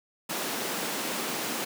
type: high-pass noise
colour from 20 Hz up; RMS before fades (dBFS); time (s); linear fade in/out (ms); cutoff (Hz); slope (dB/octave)
pink; -32; 0.29-1.65; 10; 200; 24
effects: none